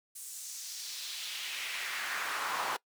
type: noise with high-pass filter sweep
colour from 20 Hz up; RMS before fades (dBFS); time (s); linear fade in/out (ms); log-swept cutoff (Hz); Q
brown; -38; 0.15-2.77; 10; 9000 to 890; 1.8
effects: noise-tail reverb RT60 0.1 s tail -22 dB re dry